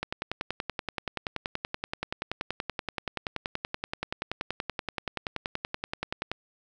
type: click train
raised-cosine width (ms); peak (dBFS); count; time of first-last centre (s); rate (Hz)
0.3; -14; 67; 0.03-6.316; 10.5
effects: none